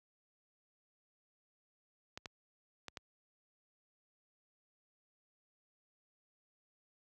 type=clicks; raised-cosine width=0.2 ms; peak=-26 dBFS; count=4; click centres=2.175 / 2.258 / 2.883 / 2.972 s; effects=high-pass 60 Hz 12 dB/octave